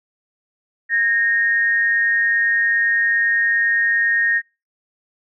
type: tone pair together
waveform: sine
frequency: 1637.4 / 1855 Hz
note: G#6 / A#6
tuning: -25 / -9 cents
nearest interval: major second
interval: 216 cents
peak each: -23 / -15 dBFS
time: 0.89-4.42 s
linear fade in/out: 50 ms
effects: noise-tail reverb RT60 0.3 s tail -26 dB re dry